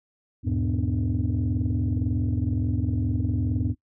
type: tone cluster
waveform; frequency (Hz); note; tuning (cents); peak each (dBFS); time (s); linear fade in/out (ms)
sine; 79.6 / 101.6 / 121.1 / 250.2 / 294.9; D#2 / G#2 / B2 / B3 / D4; +40 / -38 / -34 / +23 / +7; -27 / -25 / -30 / -29 / -31; 0.43-3.75; 50
effects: noise-tail reverb RT60 0.1 s tail -20 dB re dry + tanh soft clip ceiling -16 dBFS